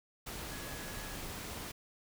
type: tone in noise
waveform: sine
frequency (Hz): 1677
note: G#6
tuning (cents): +16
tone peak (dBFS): -52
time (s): 0.51-1.16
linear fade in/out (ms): 10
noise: pink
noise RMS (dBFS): -43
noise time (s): 0.26-1.72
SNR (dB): -12
effects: none